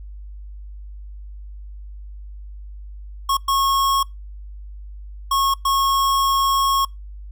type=tone bursts at uneven times; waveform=square; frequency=1093 Hz; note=C#6; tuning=25 cents flat; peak=-17 dBFS; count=4; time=3.29-3.37 / 3.48-4.03 / 5.31-5.54 / 5.65-6.85 s; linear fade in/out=5 ms; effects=noise-tail reverb RT60 0.2 s tail -25 dB re dry + added 50 Hz sine -33 dBFS peak until 7.31 s